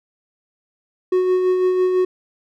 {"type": "tone with tremolo", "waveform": "triangle", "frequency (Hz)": 367.9, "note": "F#4", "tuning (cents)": -10, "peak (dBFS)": -11, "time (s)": [1.12, 2.05], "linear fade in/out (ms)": 5, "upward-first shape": "sine", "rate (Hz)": 6, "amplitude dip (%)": 35, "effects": []}